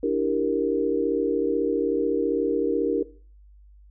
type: chord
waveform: sine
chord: E half-diminished seventh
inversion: third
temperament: equal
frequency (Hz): 293.7 / 329.6 / 392 / 466.2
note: D4 / E4 / G4 / Bb4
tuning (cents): 0 / 0 / 0 / 0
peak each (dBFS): -26 / -29 / -27 / -24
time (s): 0.03-3.03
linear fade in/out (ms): 5
effects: noise-tail reverb RT60 0.4 s tail -17 dB re dry + added 50 Hz sine -48 dBFS peak until 3.9 s